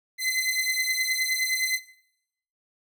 sawtooth beating tone pair, 2040 / 2049.6 Hz, C7 / C7, -44 / -36 cents, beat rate 9.6 Hz, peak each -23 / -24 dBFS, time 0.18-1.8 s, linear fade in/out 50 ms, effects noise-tail reverb RT60 0.8 s tail -19 dB re dry

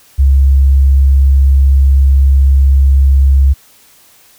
sine tone, 68 Hz, C#2, 33 cents flat, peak -4 dBFS, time 0.18-3.54 s, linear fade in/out 20 ms, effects white hiss -45 dBFS RMS until 4.38 s

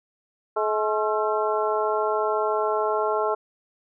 harmonic tone with a mistuned harmonic, 213.8 Hz, A3, 49 cents flat, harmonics 2 / 3 / 4 / 5 / 6, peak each -25 / -27 / -28 / -29 / -30 dBFS, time 0.56-3.35 s, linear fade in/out 10 ms, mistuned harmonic 6, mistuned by +89 cents, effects none

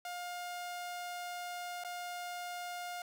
sawtooth tone with dropouts, 709 Hz, F5, 26 cents sharp, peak -36 dBFS, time 0.05-3.02 s, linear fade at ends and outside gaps 2 ms, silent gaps 1.838-1.847 s, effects none

